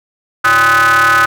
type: ring-modulated tone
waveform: square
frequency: 116.54 Hz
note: A#2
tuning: in tune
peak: -5 dBFS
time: 0.44-1.26 s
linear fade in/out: 10 ms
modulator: 1380 Hz
effects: none